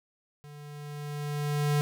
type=tone with level ramp; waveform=square; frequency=146.83 Hz; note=D3; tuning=in tune; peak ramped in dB=-46 to -23 dBFS; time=0.44-1.81 s; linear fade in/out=0 ms; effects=none